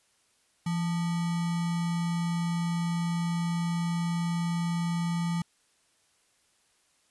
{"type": "tone with sample-and-hold", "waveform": "sine", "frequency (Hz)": 169.8, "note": "F3", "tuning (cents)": -48, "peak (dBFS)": -26, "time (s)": [0.66, 5.42], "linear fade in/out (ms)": 5, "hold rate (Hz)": 1050, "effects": ["white hiss -68 dBFS RMS until 7.1 s", "resampled to 24000 Hz"]}